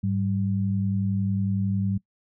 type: tone pair together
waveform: sine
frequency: 102.5 / 193.49 Hz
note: G#2 / G3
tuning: -22 / -22 cents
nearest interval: major seventh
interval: 1100 cents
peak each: -25 dBFS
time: 0.03-1.98 s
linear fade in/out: 10 ms
effects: noise-tail reverb RT60 0.1 s tail -22 dB re dry